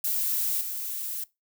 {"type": "noise with level steps", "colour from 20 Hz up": "violet", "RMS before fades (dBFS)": [-27, -33], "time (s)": [0.04, 1.24], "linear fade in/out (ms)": 5, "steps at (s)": 0.61, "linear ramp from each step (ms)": 2, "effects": ["noise-tail reverb RT60 0.2 s tail -20 dB re dry"]}